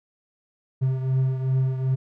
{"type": "beating tone pair", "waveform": "triangle", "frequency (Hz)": [130.81, 133.41], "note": ["C3", "C3"], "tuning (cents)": [0, 34], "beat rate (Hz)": 2.6, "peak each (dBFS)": [-19, -26], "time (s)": [0.81, 1.96], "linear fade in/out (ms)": 20, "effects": []}